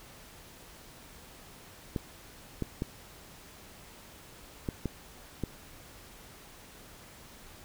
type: clicks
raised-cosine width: 3 ms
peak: -18 dBFS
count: 6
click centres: 1.962 / 2.623 / 2.821 / 4.688 / 4.857 / 5.437 s
effects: pink hiss -52 dBFS RMS until 7.64 s